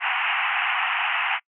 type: band-pass noise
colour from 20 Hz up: white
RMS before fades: -24 dBFS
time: 0-1.4 s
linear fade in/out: 50 ms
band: 730 to 2900 Hz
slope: 96 dB/octave
effects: noise-tail reverb RT60 0.1 s tail -26 dB re dry